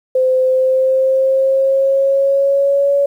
sine tone with pitch glide, 516 to 562.7 Hz, C5 to C#5, -24 to +26 cents, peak -10 dBFS, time 0.15-3.06 s, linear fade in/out 5 ms, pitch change +150 cents, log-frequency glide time 0.43-2.94 s, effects 8-bit

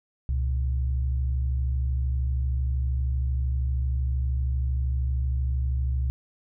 sine tone pair together, 67.6 / 120.45 Hz, C#2 / B2, -43 / -43 cents, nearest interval minor seventh, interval 1000 cents, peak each -23 / -32 dBFS, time 0.29-6.1 s, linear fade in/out 0 ms, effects none

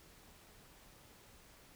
silence, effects pink hiss -61 dBFS RMS until 1.75 s

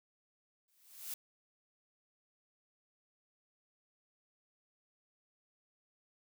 blue noise with exponential growth, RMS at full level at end -39 dBFS, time 0.68-1.14 s, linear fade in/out 2 ms, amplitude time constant 100 ms, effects none

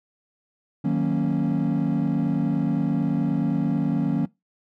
triangle chord, D# minor seventh, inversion none, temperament equal, 155.56 / 185 / 233.1 / 277.2 Hz, D#3 / F#3 / A#3 / C#4, 0 / 0 / 0 / 0 cents, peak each -23 dBFS, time 0.84-4.26 s, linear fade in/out 10 ms, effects noise-tail reverb RT60 0.2 s tail -22 dB re dry + tanh soft clip ceiling -13 dBFS

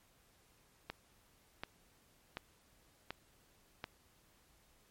click train, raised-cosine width 0.3 ms, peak -24 dBFS, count 5, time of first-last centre 0.9-3.841 s, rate 1.36 Hz, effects pink hiss -69 dBFS RMS until 4.9 s + MP3 64 kbps

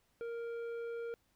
sine tone with tanh clipping, 466.2 Hz, A#4, in tune, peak -40 dBFS, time 0.21-1.14 s, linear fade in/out 0 ms, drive 9 dB, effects pink hiss -75 dBFS RMS until 1.35 s

